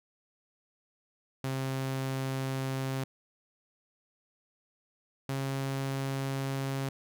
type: tone pair in turn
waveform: sawtooth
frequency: 133.3 / 135.71 Hz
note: C3 / C#3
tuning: +33 / -36 cents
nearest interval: unison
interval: 31 cents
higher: second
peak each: -27 dBFS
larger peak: neither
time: 1.44-3.04 / 5.29-6.89 s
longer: neither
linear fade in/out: 2 ms
effects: none